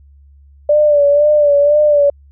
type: tone with vibrato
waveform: sine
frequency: 586 Hz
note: D5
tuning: 4 cents flat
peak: -7 dBFS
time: 0.69-2.1 s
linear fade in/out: 5 ms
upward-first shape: sine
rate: 2 Hz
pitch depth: 47 cents each way
effects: added 70 Hz sine -41 dBFS peak until 2.31 s